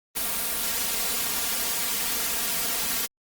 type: noise with comb filter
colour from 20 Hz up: white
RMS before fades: -27 dBFS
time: 0.15-3.07 s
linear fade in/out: 20 ms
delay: 4.3 ms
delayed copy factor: +1
effects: Opus 32 kbps